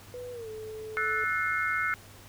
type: tone with pitch glide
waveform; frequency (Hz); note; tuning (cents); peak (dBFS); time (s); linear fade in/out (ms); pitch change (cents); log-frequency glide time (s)
sine; 493.9 to 435; B4 to A4; 0 to -20; -37; 0.14-1.24; 0; -220; 0.32-0.49
type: chord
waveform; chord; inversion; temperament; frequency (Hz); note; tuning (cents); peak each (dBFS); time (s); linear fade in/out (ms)
sine; F# half-diminished seventh; third; equal with one note detuned; 1318.5 / 1480 / 1760 / 2138; E6 / F#6 / A6 / C7; 0 / 0 / 0 / +37; -32 / -30 / -36 / -31; 0.97-1.94; 0
effects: added 100 Hz sine -52 dBFS peak until 2.28 s + pink hiss -52 dBFS RMS until 2.28 s